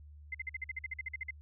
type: tone bursts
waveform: sine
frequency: 2072 Hz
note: C7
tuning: 17 cents flat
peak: -35 dBFS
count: 14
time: 0.32-1.308 s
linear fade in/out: 5 ms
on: 26 ms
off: 48 ms
effects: added 74 Hz sine -50 dBFS peak until 1.41 s